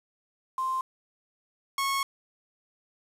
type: tone pair in turn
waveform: sine / sawtooth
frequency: 1046.5 / 1097 Hz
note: C6 / C#6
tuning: 0 / -18 cents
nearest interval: minor second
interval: 82 cents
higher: second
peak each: -26 / -22 dBFS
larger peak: second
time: 0.58-0.81 / 1.78-2.03 s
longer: second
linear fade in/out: 2 ms
effects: resampled to 32000 Hz + 8-bit